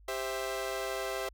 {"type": "chord", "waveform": "sawtooth", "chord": "C major", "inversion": "second", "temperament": "equal with one note detuned", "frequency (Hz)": [395.6, 523.3, 659.3], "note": ["G4", "C5", "E5"], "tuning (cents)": [16, 0, 0], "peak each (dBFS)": -34, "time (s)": [0.08, 1.29], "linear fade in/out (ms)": 5, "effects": ["added 50 Hz sine -54 dBFS peak until 1.33 s"]}